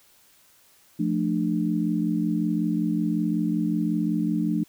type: chord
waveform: sine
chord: D minor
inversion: first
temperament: equal with one note detuned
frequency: 174.61 / 220 / 298.6 Hz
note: F3 / A3 / D4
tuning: 0 / 0 / +29 cents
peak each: -26 dBFS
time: 0.99-4.64 s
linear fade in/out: 10 ms
effects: white hiss -58 dBFS RMS until 4.68 s